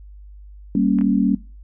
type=chord; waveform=sine; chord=G diminished; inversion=none; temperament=equal; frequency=196 / 233.1 / 277.2 Hz; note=G3 / Bb3 / Db4; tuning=0 / 0 / 0 cents; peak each=-19 dBFS; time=0.75-1.35 s; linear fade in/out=2 ms
type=clicks; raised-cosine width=0.5 ms; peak=-23 dBFS; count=2; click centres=0.987 / 1.012 s
effects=noise-tail reverb RT60 0.3 s tail -18 dB re dry + added 50 Hz sine -38 dBFS peak until 1.63 s